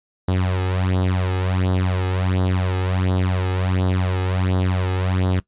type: tone with flanger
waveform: sawtooth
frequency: 92.5 Hz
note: F#2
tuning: in tune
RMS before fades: -20 dBFS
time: 0.28-5.4 s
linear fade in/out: 5 ms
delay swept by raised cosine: 0.2 to 2.4 ms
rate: 1.4 Hz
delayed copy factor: +0.75
effects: noise-tail reverb RT60 0.1 s tail -20 dB re dry + resampled to 8000 Hz